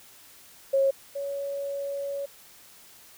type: tone pair in turn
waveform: sine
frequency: 544 / 560.3 Hz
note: C#5 / C#5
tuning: -33 / +18 cents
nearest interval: minor second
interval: 51 cents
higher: second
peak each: -19 / -29 dBFS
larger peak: first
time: 0.73-0.91 / 1.15-2.26 s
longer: second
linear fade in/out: 10 ms
effects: white hiss -52 dBFS RMS until 3.17 s